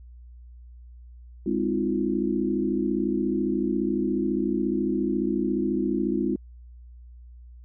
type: tone cluster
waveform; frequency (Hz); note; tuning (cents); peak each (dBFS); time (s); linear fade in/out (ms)
sine; 203 / 259.4 / 317.1 / 351.4; G#3 / C4 / D#4 / F4; -39 / -15 / +33 / +11; -28; 1.46-6.36; 5
effects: added 60 Hz sine -43 dBFS peak until 7.64 s